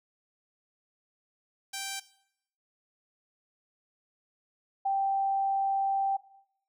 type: tone pair in turn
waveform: 5% pulse / sine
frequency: 783 / 783 Hz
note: G5 / G5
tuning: -2 / -2 cents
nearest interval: unison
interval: 0 cents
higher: neither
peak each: -23 / -25 dBFS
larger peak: first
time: 1.73-2 / 4.85-6.17 s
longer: second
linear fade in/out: 10 ms
effects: noise-tail reverb RT60 0.7 s tail -17 dB re dry